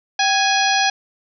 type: harmonic tone with a mistuned harmonic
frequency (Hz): 830.6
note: G#5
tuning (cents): 0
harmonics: 1 / 2 / 3 / 4 / 5 / 6 / 7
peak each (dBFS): -18 / -21 / -23 / -24 / -25 / -26 / -26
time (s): 0.19-0.9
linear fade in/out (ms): 5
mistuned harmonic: 1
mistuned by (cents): -110
effects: none